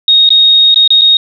sine tone with dropouts, 3734 Hz, A#7, 2 cents sharp, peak -3 dBFS, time 0.08-1.17 s, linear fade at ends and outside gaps 2 ms, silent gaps 0.291-0.304 / 0.744-0.759 / 0.877-0.904 / 1.012-1.017 s, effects none

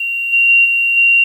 sine tone with level steps, 2759 Hz, F7, 22 cents flat, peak -16 / -8 / -6 / -11 / -7 dBFS, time 0-1.24 s, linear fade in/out 5 ms, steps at 0.32 / 0.48 / 0.64 / 0.96 s, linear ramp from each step 20 ms, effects 7-bit

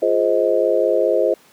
sine chord, F minor seventh, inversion none, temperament just, 349.2 / 419.1 / 523.8 / 628.6 Hz, F4 / Ab4 / C5 / Eb5, 0 / +16 / +2 / +18 cents, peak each -21 / -20 / -18 / -19 dBFS, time 0.02-1.34 s, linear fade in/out 5 ms, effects pink hiss -51 dBFS RMS until 1.52 s + high-pass 200 Hz 12 dB/octave

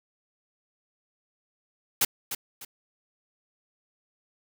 white noise with echo, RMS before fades -22 dBFS, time 2.01-2.05 s, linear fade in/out 5 ms, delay 300 ms, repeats 2, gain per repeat -10 dB, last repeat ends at 2.65 s, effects none

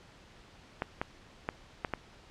clicks, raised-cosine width 0.5 ms, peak -16 dBFS, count 5, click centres 0.821 / 1.015 / 1.489 / 1.848 / 1.937 s, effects pink hiss -56 dBFS RMS until 2.3 s + low-pass 5000 Hz 12 dB/octave

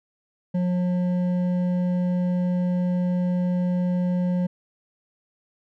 sine tone with hard clipping, 179.4 Hz, F3, 47 cents sharp, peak -22 dBFS, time 0.54-4.47 s, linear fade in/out 10 ms, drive 7 dB, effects none

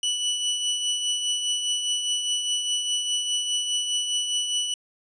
sawtooth tone with tremolo, 2960 Hz, F#7, in tune, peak -18 dBFS, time 0.03-4.74 s, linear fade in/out 2 ms, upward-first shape triangle, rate 4.9 Hz, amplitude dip 50%, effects resampled to 22050 Hz

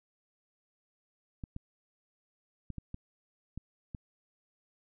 clicks, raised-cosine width 5 ms, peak -27 dBFS, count 7, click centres 1.438 / 1.564 / 2.703 / 2.783 / 2.944 / 3.576 / 3.948 s, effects none

